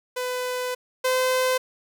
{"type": "tone pair in turn", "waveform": "sawtooth", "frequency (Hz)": [501, 513], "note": ["B4", "C5"], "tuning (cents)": [25, -34], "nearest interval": "unison", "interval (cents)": 41, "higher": "second", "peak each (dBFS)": [-22, -16], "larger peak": "second", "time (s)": [[0.16, 0.75], [1.04, 1.58]], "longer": "first", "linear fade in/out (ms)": 10, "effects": []}